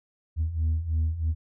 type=beating tone pair; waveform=sine; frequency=77.8 / 80.9 Hz; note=D#2 / E2; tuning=0 / -32 cents; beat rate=3.1 Hz; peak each=-27 / -23 dBFS; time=0.36-1.35 s; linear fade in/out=50 ms; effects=tanh soft clip ceiling -20 dBFS